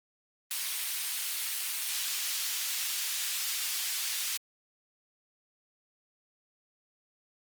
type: high-pass noise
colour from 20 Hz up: pink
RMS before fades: -33 dBFS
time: 0.51-4.37 s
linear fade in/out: 0 ms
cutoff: 2900 Hz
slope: 12 dB/octave
effects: Opus 32 kbps